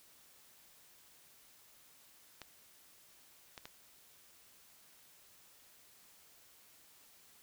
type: clicks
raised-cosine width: 0.2 ms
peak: -29 dBFS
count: 3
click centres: 2.417 / 3.578 / 3.655 s
effects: white hiss -63 dBFS RMS until 7.42 s